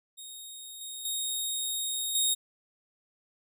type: tone with level steps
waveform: 15% pulse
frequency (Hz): 3729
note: A#7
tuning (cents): 0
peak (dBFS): -35 / -31 / -23 / -17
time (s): 0.17-2.35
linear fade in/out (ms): 20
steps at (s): 0.81 / 1.05 / 2.15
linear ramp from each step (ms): 2
effects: none